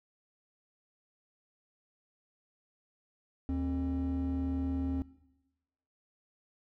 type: tone pair together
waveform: triangle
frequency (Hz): 76.4 / 267.4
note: D#2 / C4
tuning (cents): -31 / +38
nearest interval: octave + minor seventh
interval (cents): 2169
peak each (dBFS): -30 / -29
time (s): 3.49-5.02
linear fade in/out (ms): 0
effects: noise-tail reverb RT60 1.0 s tail -21 dB re dry + tanh soft clip ceiling -26 dBFS